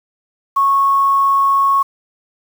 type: tone with quantisation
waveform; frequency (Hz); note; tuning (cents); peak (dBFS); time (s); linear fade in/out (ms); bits
sine; 1101; C#6; -12; -10; 0.56-1.83; 10; 6
effects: none